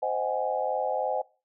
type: chord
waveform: sine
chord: Ab dominant seventh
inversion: first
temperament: just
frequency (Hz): 519.1 / 623 / 747.5 / 830.6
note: C5 / Eb5 / Gb5 / Ab5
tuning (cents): -14 / +2 / +17 / 0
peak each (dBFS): -31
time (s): 0.02-1.22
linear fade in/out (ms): 10
effects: noise-tail reverb RT60 0.3 s tail -20 dB re dry